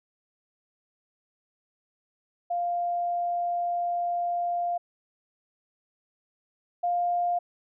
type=tone pair in turn; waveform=sine; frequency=698.5 / 702.5 Hz; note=F5 / F5; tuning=0 / +10 cents; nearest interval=unison; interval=10 cents; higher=second; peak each=-25 / -23 dBFS; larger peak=second; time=2.5-4.78 / 6.83-7.39 s; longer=first; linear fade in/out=10 ms; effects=none